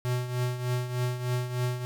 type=tone with tremolo; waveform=square; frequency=124.2 Hz; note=B2; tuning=10 cents sharp; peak=-25 dBFS; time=0.05-1.85 s; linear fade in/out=0 ms; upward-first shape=triangle; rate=3.3 Hz; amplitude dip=70%; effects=none